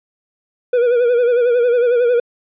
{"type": "tone with vibrato", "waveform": "triangle", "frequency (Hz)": 483.6, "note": "B4", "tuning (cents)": -36, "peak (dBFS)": -9, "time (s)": [0.73, 2.2], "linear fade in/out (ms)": 5, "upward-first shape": "sine", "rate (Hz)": 11, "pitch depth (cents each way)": 62, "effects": ["resampled to 8000 Hz"]}